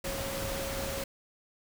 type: tone in noise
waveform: sine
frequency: 546 Hz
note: C#5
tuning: 26 cents flat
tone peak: -37 dBFS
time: 0.04-1.04 s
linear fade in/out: 5 ms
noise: pink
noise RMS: -36 dBFS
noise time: 0.04-1.04 s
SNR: -4 dB
effects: none